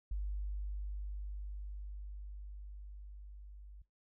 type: tone with level ramp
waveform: sine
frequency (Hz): 50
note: G1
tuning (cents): +35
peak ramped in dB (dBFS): -34 to -49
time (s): 0.11-3.82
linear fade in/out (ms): 5
effects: noise-tail reverb RT60 0.2 s tail -21 dB re dry